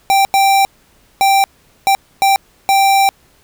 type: tone bursts at uneven times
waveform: square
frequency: 784 Hz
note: G5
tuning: in tune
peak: -9 dBFS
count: 6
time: 0.1-0.25 / 0.34-0.65 / 1.21-1.44 / 1.87-1.95 / 2.22-2.36 / 2.69-3.09 s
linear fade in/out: 0 ms
effects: pink hiss -52 dBFS RMS until 3.43 s